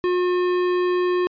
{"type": "tone with tanh clipping", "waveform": "sine", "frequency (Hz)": 359.5, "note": "F#4", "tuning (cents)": -50, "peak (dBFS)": -20, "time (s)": [0.04, 1.27], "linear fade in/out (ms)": 0, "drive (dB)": 17, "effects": ["resampled to 11025 Hz"]}